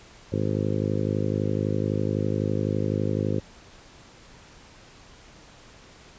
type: harmonic tone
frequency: 51.91 Hz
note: G#1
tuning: in tune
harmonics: 2 / 3 / 4 / 5 / 6 / 7 / 8 / 9 / 10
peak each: -28 / -30 / -31 / -32 / -33 / -33 / -34 / -35 / -35 dBFS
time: 0.32-3.4 s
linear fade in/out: 5 ms
effects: pink hiss -50 dBFS RMS until 6.18 s + resampled to 16000 Hz